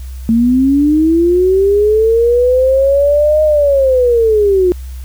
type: linear two-way sweep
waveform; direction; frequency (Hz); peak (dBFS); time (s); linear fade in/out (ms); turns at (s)
sine; up then down; 222.8 to 619 to 352.8; -7; 0.29-4.72; 0; 3.43
effects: added 64 Hz sine -23 dBFS peak until 5.04 s + white hiss -43 dBFS RMS until 5.04 s